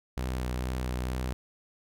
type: tone with vibrato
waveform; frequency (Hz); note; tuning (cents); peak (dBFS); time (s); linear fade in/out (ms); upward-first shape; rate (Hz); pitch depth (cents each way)
sawtooth; 62.8; B1; +30; -26; 0.17-1.33; 0; sine; 2.2; 19
effects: none